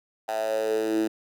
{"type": "tone with high-pass filter sweep", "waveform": "10% pulse", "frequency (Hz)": 110, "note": "A2", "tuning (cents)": 0, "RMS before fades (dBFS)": -26, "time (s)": [0.28, 1.08], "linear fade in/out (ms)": 10, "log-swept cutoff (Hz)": [750, 290], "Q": 6.3, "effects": []}